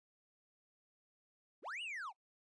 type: linear two-way sweep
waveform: triangle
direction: up then down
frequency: 196 to 2974 to 691 Hz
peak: -40 dBFS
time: 1.62-2.13 s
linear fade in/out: 50 ms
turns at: 1.82 s
effects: noise-tail reverb RT60 0.1 s tail -24 dB re dry + resampled to 22050 Hz